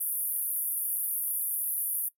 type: band-pass noise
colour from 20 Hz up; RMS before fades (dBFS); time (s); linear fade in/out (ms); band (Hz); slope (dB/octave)
pink; -31; 0-2.09; 10; 10000 to 15000; 96
effects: noise-tail reverb RT60 0.1 s tail -20 dB re dry